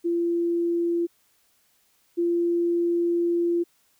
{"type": "tone pair in turn", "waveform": "sine", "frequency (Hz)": [341.7, 343.5], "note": ["F4", "F4"], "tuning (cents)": [-38, -29], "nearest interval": "unison", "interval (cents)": 9, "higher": "second", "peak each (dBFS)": [-21, -20], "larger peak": "second", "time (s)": [[0.04, 1.07], [2.17, 3.64]], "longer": "second", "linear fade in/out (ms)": 20, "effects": ["white hiss -65 dBFS RMS until 3.99 s"]}